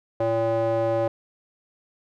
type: tone with band-pass filter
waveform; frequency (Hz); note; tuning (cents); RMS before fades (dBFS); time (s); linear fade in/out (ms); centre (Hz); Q
square; 113.8; A#2; -41; -23; 0.2-1.08; 5; 580; 2.9
effects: none